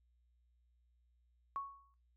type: tone with exponential decay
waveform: sine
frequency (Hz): 1108.7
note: C#6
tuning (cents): 0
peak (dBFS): -35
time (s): 1.56-1.94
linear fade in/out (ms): 0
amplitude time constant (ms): 81
effects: noise-tail reverb RT60 0.3 s tail -18 dB re dry + added 60 Hz sine -70 dBFS peak until 2.16 s